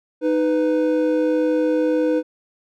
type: tone pair together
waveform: triangle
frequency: 310.6 / 497.1 Hz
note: D#4 / B4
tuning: -3 / +11 cents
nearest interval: minor sixth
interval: 814 cents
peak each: -17 dBFS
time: 0.21-2.23 s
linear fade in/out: 50 ms
effects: none